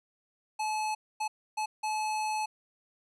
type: tone bursts at uneven times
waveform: square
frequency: 860 Hz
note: A5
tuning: 40 cents flat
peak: -30 dBFS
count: 4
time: 0.59-0.95 / 1.2-1.28 / 1.57-1.66 / 1.83-2.46 s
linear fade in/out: 10 ms
effects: resampled to 24000 Hz